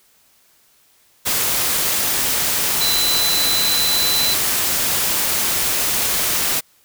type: tone in noise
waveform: sine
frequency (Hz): 4014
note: B7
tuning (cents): +27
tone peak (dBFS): -18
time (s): 2.8-4.35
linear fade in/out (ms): 20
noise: white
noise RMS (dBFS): -19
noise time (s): 1.25-6.61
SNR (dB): -2
effects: white hiss -56 dBFS RMS until 6.84 s